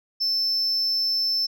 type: tone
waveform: sine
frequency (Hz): 5300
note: E8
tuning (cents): +9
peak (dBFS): -18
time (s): 0.2-1.47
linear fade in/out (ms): 20
effects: tanh soft clip ceiling -20 dBFS